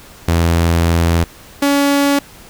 sawtooth tone pair in turn, 84 / 282.5 Hz, E2 / C#4, +33 / +33 cents, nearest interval octave + major sixth, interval 2100 cents, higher second, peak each -7 dBFS, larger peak neither, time 0.28-1.24 / 1.62-2.19 s, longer first, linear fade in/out 5 ms, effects pink hiss -40 dBFS RMS until 2.49 s

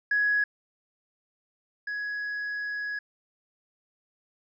triangle tone pair in turn, 1673 / 1673 Hz, G#6 / G#6, +12 / +12 cents, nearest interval unison, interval 0 cents, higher neither, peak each -18 / -28 dBFS, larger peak first, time 0.11-0.44 / 1.87-2.99 s, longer second, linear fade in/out 5 ms, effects tanh soft clip ceiling -19 dBFS + resampled to 16000 Hz

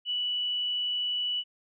sine tone, 2956 Hz, F#7, 2 cents flat, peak -27 dBFS, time 0.05-1.44 s, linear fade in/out 50 ms, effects none

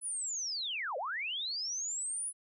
sine linear two-way sweep, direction down then up, 10130 to 477.1 to 10130 Hz, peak -34 dBFS, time 0.01-2.33 s, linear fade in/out 50 ms, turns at 0.97 s, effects none

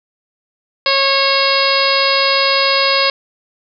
harmonic tone with a mistuned harmonic, 547 Hz, C#5, 23 cents flat, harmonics 1 / 2 / 3 / 4 / 5 / 6 / 7 / 8 / 9, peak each -18 / -18 / -23 / -20 / -21 / -24 / -22 / -19 / -19 dBFS, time 0.86-3.1 s, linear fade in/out 2 ms, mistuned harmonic 8, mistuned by -16 cents, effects none

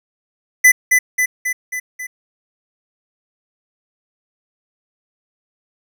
square tone with echo, 2004 Hz, B6, 25 cents sharp, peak -6 dBFS, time 0.64-0.72 s, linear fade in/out 10 ms, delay 270 ms, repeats 5, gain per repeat -4 dB, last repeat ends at 2.07 s, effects none

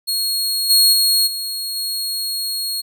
sawtooth tone with level steps, 4301 Hz, C8, 47 cents sharp, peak -15 / -7 / -10 / -20 / -18 dBFS, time 0.07-2.82 s, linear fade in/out 20 ms, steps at 0.69 / 0.92 / 1.26 / 1.75 s, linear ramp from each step 20 ms, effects none

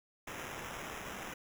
white noise with sample-and-hold, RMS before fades -44 dBFS, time 0.27-1.34 s, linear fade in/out 5 ms, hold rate 4410 Hz, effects none

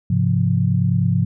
sine chord, F minor, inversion first, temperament equal with one note detuned, 103.83 / 133.02 / 174.61 Hz, Ab2 / C3 / F3, 0 / +29 / 0 cents, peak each -19 dBFS, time 0.1-1.25 s, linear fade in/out 5 ms, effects none

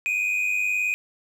triangle tone pair together, 2390 / 2489 Hz, D7 / D#7, +30 / 0 cents, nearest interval minor second, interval 70 cents, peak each -27 / -21 dBFS, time 0.06-0.94 s, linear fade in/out 0 ms, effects none

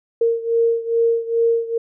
sine beating tone pair, 461 / 463.4 Hz, A#4 / A#4, -19 / -10 cents, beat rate 2.4 Hz, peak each -17 / -20 dBFS, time 0.21-1.78 s, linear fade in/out 5 ms, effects none

